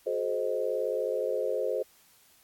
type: chord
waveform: sine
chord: F# diminished seventh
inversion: none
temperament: equal with one note detuned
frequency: 370 / 429.2 / 523.3 / 622.3 Hz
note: F#4 / A4 / C5 / Eb5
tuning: 0 / -43 / 0 / 0 cents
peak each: -36 / -32 / -30 / -35 dBFS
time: 0.06-1.83 s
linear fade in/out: 10 ms
effects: white hiss -61 dBFS RMS until 2.43 s + AAC 64 kbps